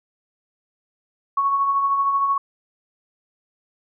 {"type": "tone with tremolo", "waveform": "sine", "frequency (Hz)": 1108.7, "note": "C#6", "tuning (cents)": 0, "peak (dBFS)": -15, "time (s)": [1.37, 2.38], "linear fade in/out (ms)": 5, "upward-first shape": "triangle", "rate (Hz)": 13, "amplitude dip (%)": 45, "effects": []}